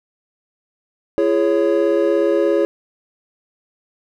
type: chord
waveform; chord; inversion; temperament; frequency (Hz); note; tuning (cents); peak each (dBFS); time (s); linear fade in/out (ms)
triangle; C# minor; first; equal with one note detuned; 338.3 / 415.3 / 554.4; E4 / G#4 / C#5; +45 / 0 / 0; -16; 1.18-2.65; 0
effects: none